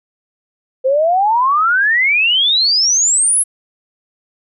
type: exponential sweep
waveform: sine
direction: up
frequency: 508 to 11000 Hz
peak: -10 dBFS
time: 0.84-3.44 s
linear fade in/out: 20 ms
effects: none